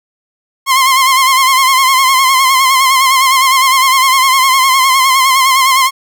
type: tone with vibrato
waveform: sawtooth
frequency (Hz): 1057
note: C6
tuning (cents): +17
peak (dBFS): -3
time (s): 0.66-5.91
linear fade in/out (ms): 50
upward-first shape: sine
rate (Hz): 9.8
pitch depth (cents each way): 61
effects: none